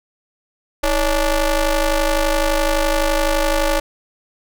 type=ring-modulated tone; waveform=sawtooth; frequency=294.9 Hz; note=D4; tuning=7 cents sharp; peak=-8 dBFS; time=0.83-3.8 s; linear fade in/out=10 ms; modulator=269 Hz; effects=none